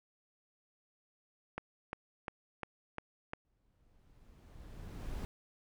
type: click train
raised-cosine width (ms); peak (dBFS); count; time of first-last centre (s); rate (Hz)
0.5; -23; 6; 1.58-3.334; 2.85
type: noise with exponential growth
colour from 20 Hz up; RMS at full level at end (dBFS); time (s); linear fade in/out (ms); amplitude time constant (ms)
brown; -38; 3.45-5.25; 0; 390
effects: none